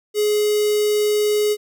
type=tone with notch filter; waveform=square; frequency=419.9 Hz; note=G#4; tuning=19 cents sharp; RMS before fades=-18 dBFS; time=0.14-1.57 s; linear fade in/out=50 ms; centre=1400 Hz; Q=0.65; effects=none